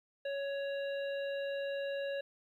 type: harmonic tone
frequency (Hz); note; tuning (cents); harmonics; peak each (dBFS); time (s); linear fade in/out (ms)
557; C#5; +8; 1 / 3 / 5 / 7; -35 / -45 / -49 / -52; 0.25-2.21; 5
effects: 12-bit